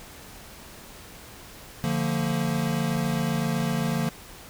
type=chord; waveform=square; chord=Bb major; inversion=first; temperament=equal with one note detuned; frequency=146.83 / 174.61 / 228.5 Hz; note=D3 / F3 / Bb3; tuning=0 / 0 / -34 cents; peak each=-29 dBFS; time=1.84-4.09 s; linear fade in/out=0 ms; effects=pink hiss -45 dBFS RMS until 4.49 s